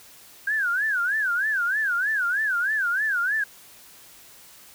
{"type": "tone with vibrato", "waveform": "sine", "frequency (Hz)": 1568, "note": "G6", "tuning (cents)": 0, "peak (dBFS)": -21, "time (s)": [0.47, 3.44], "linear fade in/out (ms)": 5, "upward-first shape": "sine", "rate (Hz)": 3.2, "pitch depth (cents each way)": 210, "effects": ["white hiss -49 dBFS RMS until 4.74 s"]}